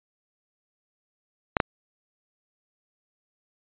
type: clicks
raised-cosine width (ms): 0.5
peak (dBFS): -4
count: 2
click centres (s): 1.568 / 1.602
effects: resampled to 8000 Hz